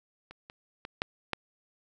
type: clicks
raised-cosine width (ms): 0.3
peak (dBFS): -30 / -29 / -23 / -12 / -13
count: 5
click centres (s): 0.31 / 0.499 / 0.851 / 1.019 / 1.333
effects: none